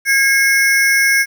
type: ring-modulated tone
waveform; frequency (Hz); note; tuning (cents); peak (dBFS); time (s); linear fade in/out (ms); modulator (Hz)
square; 1900; A#6; +33; -8; 0.05-1.26; 50; 267
effects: 8-bit